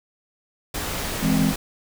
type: noise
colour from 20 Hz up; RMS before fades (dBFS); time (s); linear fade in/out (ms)
pink; -28; 0.74-1.56; 5
type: chord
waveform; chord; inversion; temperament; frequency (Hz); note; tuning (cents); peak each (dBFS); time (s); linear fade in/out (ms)
triangle; E augmented; none; equal; 164.81 / 207.7 / 261.6; E3 / G#3 / B#3; 0 / 0 / 0; -20; 1.21-1.54; 50
effects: none